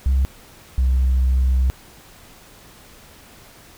sine tone pair in turn, 66.5 / 64.46 Hz, C2 / C2, +29 / -25 cents, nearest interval minor second, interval 54 cents, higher first, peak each -12 dBFS, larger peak neither, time 0.06-0.25 / 0.78-1.7 s, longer second, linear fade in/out 0 ms, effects tanh soft clip ceiling -12 dBFS + pink hiss -46 dBFS RMS until 3.77 s

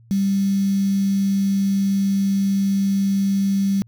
sine tone with quantisation, 196.4 Hz, G3, 4 cents sharp, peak -16 dBFS, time 0.11-3.82 s, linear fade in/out 0 ms, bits 6, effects added 115 Hz sine -47 dBFS peak until 3.87 s

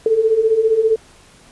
sine beating tone pair, 431.7 / 446.7 Hz, A4 / A4, -33 / +26 cents, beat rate 15 Hz, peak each -18 / -13 dBFS, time 0.06-0.96 s, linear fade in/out 2 ms, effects pink hiss -47 dBFS RMS until 1.51 s + resampled to 24000 Hz

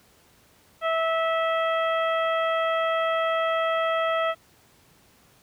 harmonic tone with a mistuned harmonic, 653 Hz, E5, 17 cents flat, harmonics 1 / 2 / 3 / 4 / 5, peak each -24 / -26 / -32 / -37 / -37 dBFS, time 0.81-4.35 s, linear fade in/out 50 ms, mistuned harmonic 5, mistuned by -18 cents, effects pink hiss -58 dBFS RMS until 5.42 s + high-pass 60 Hz 12 dB/octave

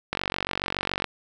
click train, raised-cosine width 0.3 ms, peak -9 dBFS, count 44, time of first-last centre 0.13-1.043 s, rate 47.1 Hz, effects none

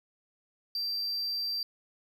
triangle tone, 4699 Hz, D8, in tune, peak -29 dBFS, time 0.75-1.63 s, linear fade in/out 2 ms, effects none

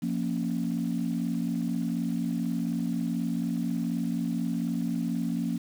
sine chord, Bb minor, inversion second, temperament equal, 174.61 / 233.1 / 277.2 Hz, F3 / Bb3 / Db4, 0 / 0 / 0 cents, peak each -30 / -29 / -32 dBFS, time 0.02-5.58 s, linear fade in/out 10 ms, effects tanh soft clip ceiling -19 dBFS + 8-bit

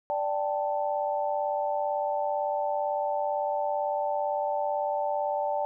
sine chord, D suspended fourth, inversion none, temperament just, 587.3 / 783.1 / 881 Hz, D5 / G5 / A5, 0 / -2 / +2 cents, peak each -29 / -31 / -31 dBFS, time 0.1-5.65 s, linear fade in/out 0 ms, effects none

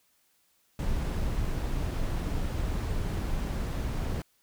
brown noise, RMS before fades -30 dBFS, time 0.79-4.22 s, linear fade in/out 2 ms, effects white hiss -69 dBFS RMS until 4.42 s

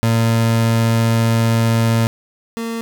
30% pulse tone pair in turn, 114.4 / 228.8 Hz, A#2 / A#3, -32 / -32 cents, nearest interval octave, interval 1200 cents, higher second, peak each -10 / -19 dBFS, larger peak first, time 0.03-2.07 / 2.57-2.81 s, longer first, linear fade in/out 0 ms, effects none

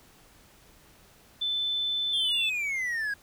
sine tone with pitch glide, 3520 to 3484 Hz, A7 to A7, 0 to -18 cents, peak -26 dBFS, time 1.41-2.5 s, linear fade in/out 10 ms, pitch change -18 cents, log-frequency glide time 2.2-2.27 s
triangle exponential sweep, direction down, 3322 to 1620 Hz, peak -26 dBFS, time 2.13-3.14 s, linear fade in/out 5 ms
effects pink hiss -57 dBFS RMS until 3.22 s

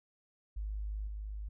sine tone with level steps, 51.8 Hz, G#1, 4 cents flat, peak -35 / -38 dBFS, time 0.56-1.49 s, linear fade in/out 10 ms, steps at 1.07 s, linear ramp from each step 2 ms, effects none

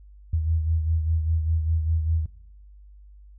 sine beating tone pair, 80.2 / 85.2 Hz, E2 / F2, -47 / -42 cents, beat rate 5 Hz, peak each -21 / -30 dBFS, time 0.33-2.26 s, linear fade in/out 5 ms, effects noise-tail reverb RT60 0.8 s tail -20 dB re dry + added 50 Hz sine -45 dBFS peak until 3.38 s

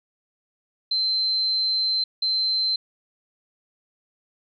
sine tone bursts at uneven times, 4100 Hz, C8, 36 cents flat, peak -20 dBFS, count 2, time 0.91-2.04 / 2.22-2.76 s, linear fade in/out 5 ms, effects none

